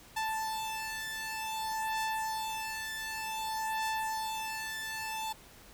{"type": "beating tone pair", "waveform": "sawtooth", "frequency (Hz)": [880, 880.54], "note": ["A5", "A5"], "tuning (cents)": [0, 1], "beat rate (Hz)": 0.54, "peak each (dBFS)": [-34, -32], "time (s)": [0.16, 5.33], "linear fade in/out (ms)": 10, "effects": ["pink hiss -55 dBFS RMS until 5.73 s"]}